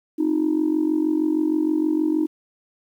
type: tone with amplitude modulation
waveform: sine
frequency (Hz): 311.1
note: D#4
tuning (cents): 0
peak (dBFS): -13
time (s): 0.18-2.27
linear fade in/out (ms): 20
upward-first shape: sine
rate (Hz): 46.4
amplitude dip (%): 85
effects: tanh soft clip ceiling -12 dBFS + 9-bit